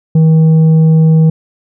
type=tone with tanh clipping; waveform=sine; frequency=159.6 Hz; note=D#3; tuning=44 cents sharp; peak=-5 dBFS; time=0.15-1.3 s; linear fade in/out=5 ms; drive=5 dB; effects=none